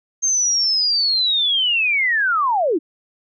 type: linear sweep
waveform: sine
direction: down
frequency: 6410 to 277.2 Hz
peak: -15 dBFS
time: 0.22-2.79 s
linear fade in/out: 20 ms
effects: none